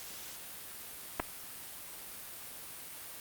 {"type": "clicks", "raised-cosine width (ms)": 0.5, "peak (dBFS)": [-19, -15], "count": 2, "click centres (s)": [1.197, 1.2], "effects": ["white hiss -46 dBFS RMS until 3.2 s", "Opus 48 kbps"]}